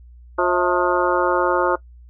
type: harmonic tone with a mistuned harmonic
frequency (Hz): 178.3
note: F3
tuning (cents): +36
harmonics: 2 / 3 / 4 / 5 / 6 / 7 / 8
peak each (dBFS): -21 / -21 / -26 / -23 / -25 / -24 / -25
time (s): 0.38-1.76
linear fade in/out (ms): 10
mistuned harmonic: 4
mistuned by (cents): -140
effects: noise-tail reverb RT60 0.1 s tail -20 dB re dry + added 60 Hz sine -41 dBFS peak until 2.09 s